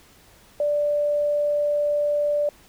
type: tone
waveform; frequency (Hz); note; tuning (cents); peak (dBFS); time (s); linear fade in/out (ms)
sine; 587; D5; -1; -19; 0.6-2.49; 2
effects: pink hiss -53 dBFS RMS until 2.68 s